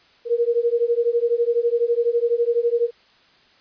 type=beating tone pair; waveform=sine; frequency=466.2 / 478.2 Hz; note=A#4 / A#4; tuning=0 / +44 cents; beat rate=12 Hz; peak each=-20 dBFS; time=0.25-2.91 s; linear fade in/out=50 ms; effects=white hiss -55 dBFS RMS until 3.6 s + resampled to 11025 Hz